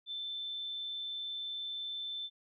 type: tone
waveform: sine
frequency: 3537 Hz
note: A7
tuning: 8 cents sharp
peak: -37 dBFS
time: 0.06-2.3 s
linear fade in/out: 50 ms
effects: none